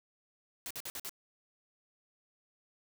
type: noise bursts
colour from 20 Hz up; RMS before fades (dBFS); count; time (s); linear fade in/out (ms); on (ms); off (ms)
white; -41; 5; 0.66-1.094; 0; 46; 51
effects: none